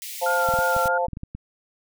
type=high-pass noise; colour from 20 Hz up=white; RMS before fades=-35 dBFS; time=0.02-0.88 s; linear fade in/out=0 ms; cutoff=1900 Hz; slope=96 dB/octave
type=chord; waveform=sine; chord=F major; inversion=second; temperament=equal; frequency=523.3 / 698.5 / 880 Hz; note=C5 / F5 / A5; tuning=0 / 0 / 0 cents; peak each=-24 / -26 / -25 dBFS; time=0.21-1.07 s; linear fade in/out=20 ms
type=tone with vibrato; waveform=sine; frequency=1396.9 Hz; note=F6; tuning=in tune; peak=-23 dBFS; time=0.26-0.98 s; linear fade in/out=5 ms; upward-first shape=sine; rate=3.2 Hz; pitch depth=30 cents each way
type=clicks; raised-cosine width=5 ms; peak=-21 dBFS; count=10; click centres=0.489 / 0.539 / 0.589 / 0.765 / 0.858 / 1.084 / 1.133 / 1.171 / 1.234 / 1.35 s
effects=none